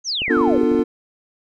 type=exponential sweep; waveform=sine; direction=down; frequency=6645 to 303.7 Hz; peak=-20 dBFS; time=0.04-0.67 s; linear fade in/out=50 ms
type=clicks; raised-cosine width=2 ms; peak=-18 dBFS; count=12; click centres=0.219 / 0.281 / 0.37 / 0.411 / 0.477 / 0.517 / 0.548 / 0.578 / 0.634 / 0.717 / 0.748 / 0.793 s
type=chord; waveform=triangle; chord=B half-diminished seventh; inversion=none; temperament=equal with one note detuned; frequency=246.9 / 293.7 / 349.2 / 447.7 Hz; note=B3 / D4 / F4 / A4; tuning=0 / 0 / 0 / +30 cents; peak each=-18 dBFS; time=0.29-0.84 s; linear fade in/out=20 ms
effects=none